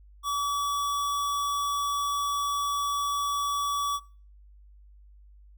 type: tone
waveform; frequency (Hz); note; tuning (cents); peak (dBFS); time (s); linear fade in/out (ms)
square; 1143; D6; -47; -27; 0.23-4; 50
effects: noise-tail reverb RT60 0.4 s tail -21 dB re dry + added 50 Hz sine -50 dBFS peak until 5.57 s